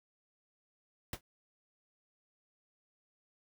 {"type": "noise with exponential decay", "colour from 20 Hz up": "pink", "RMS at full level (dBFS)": -35, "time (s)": [1.13, 1.21], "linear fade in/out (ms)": 2, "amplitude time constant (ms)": 16, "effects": []}